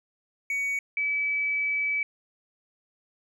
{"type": "tone pair in turn", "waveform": ["triangle", "sine"], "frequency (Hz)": [2250, 2295], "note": ["C#7", "D7"], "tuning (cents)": [25, -40], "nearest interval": "unison", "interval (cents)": 35, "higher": "second", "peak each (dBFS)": -24, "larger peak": "neither", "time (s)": [[0.5, 0.79], [0.97, 2.03]], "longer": "second", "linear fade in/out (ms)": 2, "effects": []}